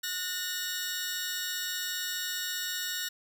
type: tone cluster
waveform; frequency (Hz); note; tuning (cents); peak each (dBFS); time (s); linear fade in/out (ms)
15% pulse; 1459 / 1820 / 3824; F#6 / A#6 / A#7; -25 / -42 / +43; -30; 0.03-3.09; 10
effects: none